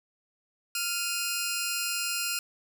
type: tone pair together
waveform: 10% pulse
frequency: 1396.9 / 2514 Hz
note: F6 / D#7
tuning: 0 / +17 cents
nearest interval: minor seventh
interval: 1017 cents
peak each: -23 dBFS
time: 0.75-2.39 s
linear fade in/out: 2 ms
effects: none